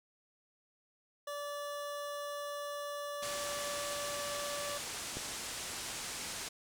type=tone; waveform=25% pulse; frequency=579 Hz; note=D5; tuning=25 cents flat; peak=-35 dBFS; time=1.27-4.78 s; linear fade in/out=5 ms
type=low-pass noise; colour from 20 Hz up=white; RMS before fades=-42 dBFS; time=3.22-6.49 s; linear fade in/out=10 ms; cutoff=9300 Hz; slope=24 dB/octave
type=click; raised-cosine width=2 ms; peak=-29 dBFS; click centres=5.17 s
effects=none